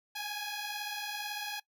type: beating tone pair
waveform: 10% pulse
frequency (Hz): 820 / 838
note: G#5 / G#5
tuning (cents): -22 / +15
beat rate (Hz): 18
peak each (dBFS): -32 / -30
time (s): 0.15-1.6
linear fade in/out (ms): 10
effects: noise-tail reverb RT60 0.1 s tail -21 dB re dry